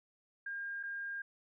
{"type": "tone with dropouts", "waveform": "sine", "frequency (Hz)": 1610, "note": "G6", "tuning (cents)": 46, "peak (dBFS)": -38, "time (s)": [0.46, 1.22], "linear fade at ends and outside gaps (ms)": 5, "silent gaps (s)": [0.83, 0.834], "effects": []}